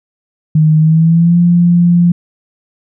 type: tone with pitch glide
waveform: sine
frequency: 155.56 to 173.6 Hz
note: D#3 to F3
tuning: 0 to -10 cents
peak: -5 dBFS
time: 0.55-2.12 s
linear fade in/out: 5 ms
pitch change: +190 cents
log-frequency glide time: 0.78-1.38 s
effects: none